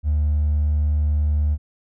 triangle tone with hard clipping, 74.7 Hz, D2, 30 cents sharp, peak -16 dBFS, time 0.03-1.58 s, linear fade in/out 50 ms, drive 2 dB, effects none

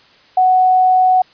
sine tone, 742 Hz, F#5, 5 cents sharp, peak -8 dBFS, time 0.37-1.22 s, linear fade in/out 5 ms, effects white hiss -48 dBFS RMS until 1.33 s + resampled to 11025 Hz

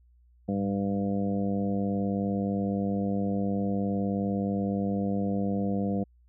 harmonic tone with a mistuned harmonic, 99.5 Hz, G2, 26 cents sharp, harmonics 1 / 2 / 3 / 4 / 5 / 6 / 7, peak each -36 / -27 / -35 / -41 / -35 / -42 / -39 dBFS, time 0.48-6.04 s, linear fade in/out 10 ms, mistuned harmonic 1, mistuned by +52 cents, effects added 60 Hz sine -57 dBFS peak until 6.28 s

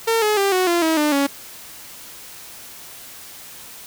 sawtooth tone with pitch steps, 454.4 / 424 / 395.6 / 369.1 / 344.4 / 321.3 / 299.8 / 279.7 Hz, A#4 / G#4 / G4 / F#4 / F4 / E4 / D4 / C#4, -44 / +36 / +16 / -4 / -24 / -44 / +36 / +16 cents, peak -12 dBFS, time 0.07-1.27 s, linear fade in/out 10 ms, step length 150 ms, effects white hiss -39 dBFS RMS until 3.86 s

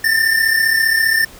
square tone pair together, 1768 / 1803.1 Hz, A6 / A6, +8 / +42 cents, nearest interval unison, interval 34 cents, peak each -19 / -14 dBFS, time 0.04-1.25 s, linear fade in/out 5 ms, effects pink hiss -40 dBFS RMS until 1.39 s

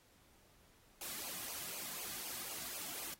white noise with flanger, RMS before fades -45 dBFS, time 1.01-3.14 s, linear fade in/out 2 ms, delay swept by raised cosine 0.53 to 2.23 ms, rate 4 Hz, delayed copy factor -0.95, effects pink hiss -68 dBFS RMS until 3.19 s + AAC 48 kbps

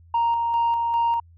sine tone with tremolo, 932.3 Hz, A#5, in tune, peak -16 dBFS, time 0.14-1.2 s, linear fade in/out 5 ms, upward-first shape square, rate 2.5 Hz, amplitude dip 35%, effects tanh soft clip ceiling -16 dBFS + added 84 Hz sine -48 dBFS peak until 1.37 s

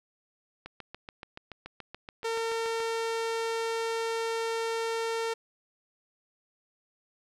click train, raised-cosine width 0.3 ms, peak -25 dBFS, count 16, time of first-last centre 0.66-2.803 s, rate 7 Hz
sawtooth tone, 454.9 Hz, A#4, 42 cents flat, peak -25 dBFS, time 2.24-5.34 s, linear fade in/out 10 ms
effects low-pass 8000 Hz 12 dB/octave + 11-bit

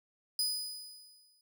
sawtooth tone with exponential decay, 4978 Hz, D#8, in tune, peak -25 dBFS, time 0.39-1.41 s, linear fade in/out 2 ms, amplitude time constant 220 ms, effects none

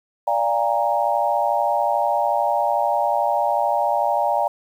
sine chord, Bb dominant seventh, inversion first, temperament equal with one note detuned, 587.3 / 698.5 / 812.1 / 932.3 Hz, D5 / F5 / Ab5 / Bb5, 0 / 0 / -39 / 0 cents, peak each -23 / -23 / -22 / -23 dBFS, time 0.27-4.48 s, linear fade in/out 5 ms, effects 8-bit

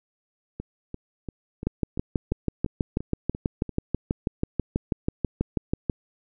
two click trains, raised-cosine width 3 ms, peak -10 / -20 dBFS, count 27 / 10, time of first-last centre 1.67-5.898 / 0.6-3.693 s, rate 6.15 / 2.91 Hz, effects none

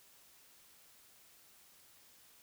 silence, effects white hiss -63 dBFS RMS until 2.42 s

